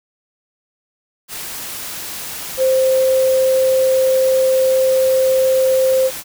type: tone in noise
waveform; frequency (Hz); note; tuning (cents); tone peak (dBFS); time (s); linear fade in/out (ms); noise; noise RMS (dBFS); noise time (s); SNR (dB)
sine; 523.3; C5; 0; -11; 2.57-6.11; 50; white; -28; 1.28-6.24; +14
effects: none